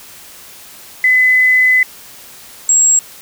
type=tone pair in turn; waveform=sine; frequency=2016 / 7611 Hz; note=B6 / A#8; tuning=+35 / +35 cents; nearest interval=octave + major seventh; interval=2300 cents; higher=second; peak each=-7 dBFS; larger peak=neither; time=1.04-1.83 / 2.69-2.99 s; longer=first; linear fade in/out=2 ms; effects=white hiss -37 dBFS RMS until 3.21 s